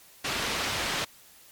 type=low-pass noise; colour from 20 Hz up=white; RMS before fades=-30 dBFS; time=0.24-1.05 s; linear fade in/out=10 ms; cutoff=3900 Hz; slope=12 dB/octave; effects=white hiss -54 dBFS RMS until 1.51 s + MP3 96 kbps